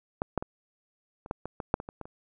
clicks, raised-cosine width 1 ms, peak -14 / -12 / -21 / -29 / -16 / -21 / -20 / -8 / -23 / -25 / -24 / -30 dBFS, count 12, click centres 0.219 / 0.377 / 0.425 / 1.261 / 1.311 / 1.456 / 1.602 / 1.741 / 1.801 / 1.889 / 2.013 / 2.055 s, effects none

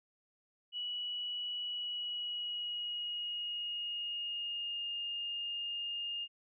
sine tone with pitch glide, 2936 to 2828 Hz, F#7 to F7, -14 to +21 cents, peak -36 dBFS, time 0.72-6.28 s, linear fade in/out 50 ms, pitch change -65 cents, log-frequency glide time 1.61-4.88 s, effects none

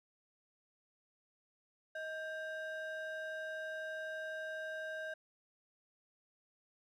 triangle ring-modulated tone, 1107 Hz, C#6, 3 cents flat, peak -35 dBFS, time 1.95-5.14 s, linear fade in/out 5 ms, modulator 476 Hz, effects none

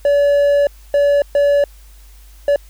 triangle tone bursts at uneven times, 572 Hz, D5, 46 cents flat, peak -8 dBFS, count 4, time 0.05-0.67 / 0.94-1.22 / 1.35-1.64 / 2.48-2.56 s, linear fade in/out 2 ms, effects added 50 Hz sine -39 dBFS peak until 2.69 s + white hiss -50 dBFS RMS until 2.69 s

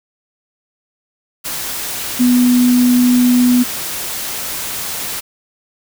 sine tone in noise, 246.9 Hz, B3, in tune, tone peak -8 dBFS, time 2.19-3.64 s, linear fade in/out 20 ms, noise white, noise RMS -23 dBFS, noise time 1.44-5.21 s, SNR +12 dB, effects none

